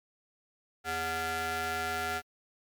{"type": "ring-modulated tone", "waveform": "sawtooth", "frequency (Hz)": 325.5, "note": "E4", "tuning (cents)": -22, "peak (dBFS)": -24, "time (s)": [0.84, 2.22], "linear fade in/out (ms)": 50, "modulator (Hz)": 1060, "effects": ["MP3 96 kbps"]}